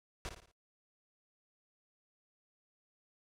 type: noise with echo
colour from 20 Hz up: pink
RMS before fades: -41 dBFS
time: 0.25-0.29 s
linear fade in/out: 0 ms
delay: 56 ms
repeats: 4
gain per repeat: -7 dB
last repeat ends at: 0.514 s
effects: noise-tail reverb RT60 0.1 s tail -20 dB re dry + low-pass 8000 Hz 12 dB/octave